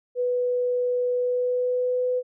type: tone with pitch glide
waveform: sine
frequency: 493.9 to 500.8 Hz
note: B4 to B4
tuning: 0 to +24 cents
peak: -21 dBFS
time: 0.15-2.23 s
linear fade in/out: 50 ms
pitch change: +24 cents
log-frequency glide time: 1.15-2.07 s
effects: none